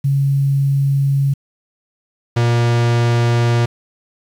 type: tone pair in turn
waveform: sine / 45% pulse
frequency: 138.59 / 118.51 Hz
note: C#3 / A#2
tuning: 0 / +29 cents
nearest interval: minor third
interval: 271 cents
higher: first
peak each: -12 dBFS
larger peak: neither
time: 0.04-1.34 / 2.36-3.66 s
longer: neither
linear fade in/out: 10 ms
effects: low-pass 6000 Hz 12 dB/octave + 7-bit